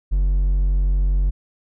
triangle tone with hard clipping, 46.25 Hz, F#1, in tune, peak -16 dBFS, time 0.11-1.31 s, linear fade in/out 20 ms, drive 6 dB, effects none

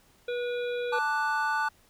harmonic tone, 485.8 Hz, B4, 29 cents flat, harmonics 1 / 3 / 5 / 7 / 8, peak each -29 / -39 / -43 / -46 / -47 dBFS, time 0.28-0.99 s, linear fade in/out 5 ms
triangle chord, D major, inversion second, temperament equal, 880 / 1174.7 / 1480 Hz, A5 / D6 / F#6, 0 / 0 / 0 cents, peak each -27 / -31 / -27 dBFS, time 0.92-1.69 s, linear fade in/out 10 ms
effects pink hiss -62 dBFS RMS until 1.89 s

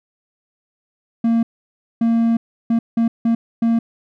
triangle tone bursts at uneven times, 230 Hz, A#3, 23 cents flat, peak -11 dBFS, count 6, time 1.24-1.43 / 2.01-2.37 / 2.7-2.79 / 2.97-3.08 / 3.25-3.35 / 3.62-3.79 s, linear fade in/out 5 ms, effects none

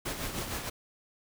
pink noise with tremolo, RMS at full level -34 dBFS, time 0.05-0.7 s, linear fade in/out 10 ms, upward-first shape sine, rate 6.5 Hz, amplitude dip 50%, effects none

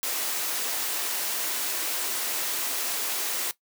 white high-pass noise, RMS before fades -29 dBFS, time 0.03-3.51 s, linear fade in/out 0 ms, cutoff 280 Hz, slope 24 dB/octave, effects noise-tail reverb RT60 0.1 s tail -17 dB re dry

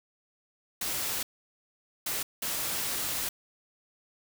white noise bursts at uneven times, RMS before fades -32 dBFS, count 3, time 0.81-1.23 / 2.06-2.23 / 2.42-3.29 s, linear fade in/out 5 ms, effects none

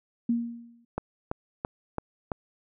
sine tone with exponential decay, 234.8 Hz, A#3, 13 cents sharp, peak -20 dBFS, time 0.29-0.85 s, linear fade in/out 5 ms, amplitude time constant 120 ms
click train, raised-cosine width 1 ms, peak -15 dBFS, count 5, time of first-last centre 0.98-2.318 s, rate 2.99 Hz
effects none

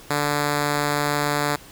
5% pulse tone, 146.2 Hz, D3, 7 cents flat, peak -9 dBFS, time 0.1-1.56 s, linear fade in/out 5 ms, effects pink hiss -45 dBFS RMS until 1.71 s

